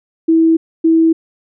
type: tone pair in turn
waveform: sine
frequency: 325.6 / 325.6 Hz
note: E4 / E4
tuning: -21 / -21 cents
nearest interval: unison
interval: 0 cents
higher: neither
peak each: -7 dBFS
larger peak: neither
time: 0.28-0.57 / 0.84-1.13 s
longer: neither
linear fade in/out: 10 ms
effects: none